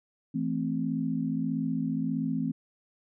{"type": "chord", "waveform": "sine", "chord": "A minor", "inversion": "second", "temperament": "equal", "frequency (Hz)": [164.81, 220, 261.6], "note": ["E3", "A3", "C4"], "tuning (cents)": [0, 0, 0], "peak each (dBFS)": [-32, -32, -30], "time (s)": [0.34, 2.52], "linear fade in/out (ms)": 10, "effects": []}